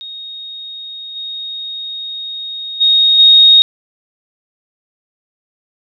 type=tone with level steps; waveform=sine; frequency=3732 Hz; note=A#7; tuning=1 cent sharp; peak=-26 / -22 / -7 / -3 dBFS; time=0.01-3.62 s; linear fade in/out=0 ms; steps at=1.15 / 2.8 / 3.18 s; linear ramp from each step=20 ms; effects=none